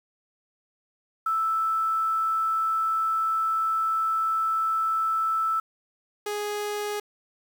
sine / sawtooth tone pair in turn, 1318.5 / 415.3 Hz, E6 / G#4, 0 / 0 cents, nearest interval octave + minor sixth, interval 2000 cents, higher first, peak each -22 / -24 dBFS, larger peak first, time 1.26-5.6 / 6.26-7 s, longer first, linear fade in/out 5 ms, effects 8-bit

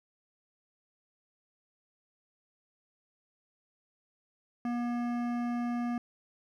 sine tone with hard clipping, 240 Hz, B3, 49 cents flat, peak -32 dBFS, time 4.65-5.98 s, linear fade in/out 2 ms, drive 14 dB, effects none

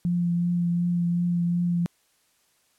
sine tone with vibrato, 173.6 Hz, F3, 10 cents flat, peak -21 dBFS, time 0.05-1.86 s, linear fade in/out 0 ms, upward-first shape triangle, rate 2.7 Hz, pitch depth 18 cents each way, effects white hiss -66 dBFS RMS until 2.78 s + low-pass 12000 Hz 12 dB/octave

